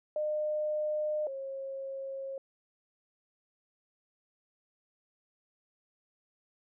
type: tone pair in turn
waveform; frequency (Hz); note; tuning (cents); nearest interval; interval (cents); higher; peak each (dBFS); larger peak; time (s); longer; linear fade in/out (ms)
sine; 607 / 540.8; D#5 / C#5; -43 / -43; major second; 200; first; -29 / -36; first; 0.16-1.27 / 1.27-2.38; neither; 2
effects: none